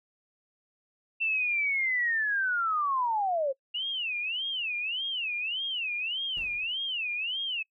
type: linear sweep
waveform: sine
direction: down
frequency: 2700 to 520 Hz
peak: -25 dBFS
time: 1.2-3.53 s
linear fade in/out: 20 ms
type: tone with vibrato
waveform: sine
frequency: 2794 Hz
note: F7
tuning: in tune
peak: -29 dBFS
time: 3.74-7.63 s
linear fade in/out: 10 ms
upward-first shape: sine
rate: 1.7 Hz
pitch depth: 260 cents each way
type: noise with exponential decay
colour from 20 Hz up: brown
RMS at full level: -42 dBFS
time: 6.37-6.88 s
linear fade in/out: 1 ms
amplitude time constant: 110 ms
effects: noise-tail reverb RT60 0.1 s tail -26 dB re dry